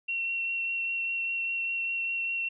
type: tone with vibrato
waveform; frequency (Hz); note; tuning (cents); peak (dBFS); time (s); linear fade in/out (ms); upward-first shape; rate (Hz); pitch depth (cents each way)
sine; 2725; F7; -43; -28; 0.08-2.49; 10; sine; 5; 9
effects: none